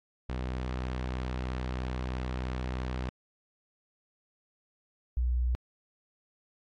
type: tone pair in turn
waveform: sawtooth / sine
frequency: 63.1 / 61.09 Hz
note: B1 / B1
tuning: +38 / -18 cents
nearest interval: minor second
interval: 56 cents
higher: first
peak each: -28 / -25 dBFS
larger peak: second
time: 0.29-3.09 / 5.17-5.55 s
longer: first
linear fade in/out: 0 ms
effects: low-pass 4000 Hz 12 dB/octave + AAC 48 kbps